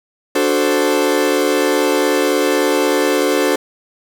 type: chord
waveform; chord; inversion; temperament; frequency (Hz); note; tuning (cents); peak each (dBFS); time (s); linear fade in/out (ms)
40% pulse; D dominant seventh; none; equal; 293.7 / 370 / 440 / 523.3; D4 / F#4 / A4 / C5; 0 / 0 / 0 / 0; -18; 0.35-3.56; 5
effects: none